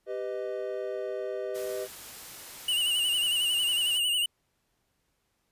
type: chord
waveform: triangle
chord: G augmented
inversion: none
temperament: equal with one note detuned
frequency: 392 / 499.9 / 622.3 Hz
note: G4 / B4 / D#5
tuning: 0 / +21 / 0 cents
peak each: -33 / -34 / -34 dBFS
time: 0.06-1.88 s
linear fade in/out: 50 ms
type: noise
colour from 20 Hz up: white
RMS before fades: -44 dBFS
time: 1.54-3.99 s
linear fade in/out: 20 ms
type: tone with vibrato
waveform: square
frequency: 2891 Hz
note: F#7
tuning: 41 cents flat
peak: -25 dBFS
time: 2.68-4.26 s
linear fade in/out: 5 ms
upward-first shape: sine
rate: 11 Hz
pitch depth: 65 cents each way
effects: pink hiss -75 dBFS RMS until 5.51 s + resampled to 32000 Hz